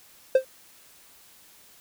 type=tone with exponential decay; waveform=triangle; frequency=523.3 Hz; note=C5; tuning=in tune; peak=-9 dBFS; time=0.35-0.45 s; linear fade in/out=5 ms; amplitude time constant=21 ms; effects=white hiss -54 dBFS RMS until 1.8 s